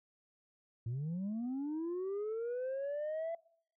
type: linear sweep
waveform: sine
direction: up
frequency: 110 to 673 Hz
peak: -33 dBFS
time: 0.86-3.35 s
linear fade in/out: 5 ms
effects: noise-tail reverb RT60 0.6 s tail -23 dB re dry + tanh soft clip ceiling -34 dBFS